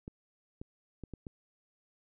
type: clicks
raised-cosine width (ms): 3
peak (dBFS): -29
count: 5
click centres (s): 0.079 / 0.615 / 1.037 / 1.137 / 1.268
effects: none